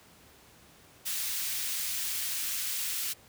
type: high-pass noise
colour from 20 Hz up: white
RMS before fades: -33 dBFS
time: 1.05-3.14 s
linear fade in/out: 20 ms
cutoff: 2000 Hz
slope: 12 dB/octave
effects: pink hiss -57 dBFS RMS until 3.28 s + high-pass 60 Hz 12 dB/octave